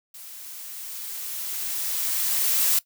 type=noise with level ramp; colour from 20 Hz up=blue; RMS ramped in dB=-42 to -20 dBFS; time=0.14-2.79 s; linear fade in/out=5 ms; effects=noise-tail reverb RT60 0.1 s tail -19 dB re dry